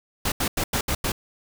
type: noise bursts at uneven times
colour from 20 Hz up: pink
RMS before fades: -24 dBFS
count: 6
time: 0.25-0.32 / 0.4-0.48 / 0.57-0.64 / 0.73-0.81 / 0.88-0.95 / 1.04-1.12 s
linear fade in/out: 5 ms
effects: none